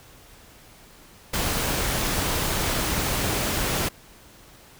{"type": "noise", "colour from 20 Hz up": "pink", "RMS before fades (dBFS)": -25, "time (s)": [1.33, 3.89], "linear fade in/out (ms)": 10, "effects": ["pink hiss -50 dBFS RMS until 4.79 s"]}